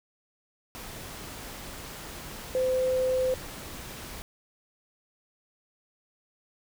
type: tone in noise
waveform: sine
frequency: 514 Hz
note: C5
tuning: 31 cents flat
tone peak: -23 dBFS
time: 2.55-3.34 s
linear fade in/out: 0 ms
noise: pink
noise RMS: -41 dBFS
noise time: 0.75-4.22 s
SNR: +15 dB
effects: none